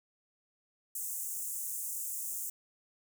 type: high-pass noise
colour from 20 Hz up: pink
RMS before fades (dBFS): -38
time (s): 0.95-2.5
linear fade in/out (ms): 5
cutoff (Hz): 6900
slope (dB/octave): 48
effects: none